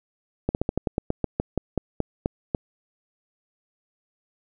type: slowing click train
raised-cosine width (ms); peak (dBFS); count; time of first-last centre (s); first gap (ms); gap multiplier
2; -9; 15; 0.49-2.548; 59; 1.13
effects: none